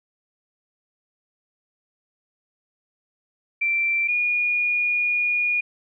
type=tone pair in turn; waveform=sine; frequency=2349 / 2440 Hz; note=D7 / D#7; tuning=0 / -34 cents; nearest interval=minor second; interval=66 cents; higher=second; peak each=-19 dBFS; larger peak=neither; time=3.61-4.08 / 4.08-5.61 s; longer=second; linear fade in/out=10 ms; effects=none